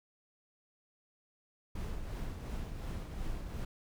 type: noise with tremolo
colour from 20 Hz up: brown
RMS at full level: -37 dBFS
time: 1.75-3.65 s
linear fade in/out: 5 ms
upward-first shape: triangle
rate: 2.8 Hz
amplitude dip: 50%
effects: none